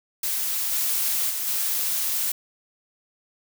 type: noise with level steps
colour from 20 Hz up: blue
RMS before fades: -26 / -24 / -28 / -25 dBFS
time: 0.23-2.32 s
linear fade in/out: 5 ms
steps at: 0.71 / 1.29 / 1.46 s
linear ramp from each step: 20 ms
effects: none